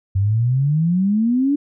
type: exponential sweep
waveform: sine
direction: up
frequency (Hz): 94.2 to 293.7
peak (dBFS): -14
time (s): 0.15-1.56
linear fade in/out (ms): 10
effects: none